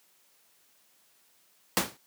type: noise with exponential decay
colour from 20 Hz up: pink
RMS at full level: -20 dBFS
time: 1.77-1.97 s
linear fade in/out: 0 ms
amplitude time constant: 42 ms
effects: white hiss -65 dBFS RMS until 2.06 s + high-pass 150 Hz 12 dB/octave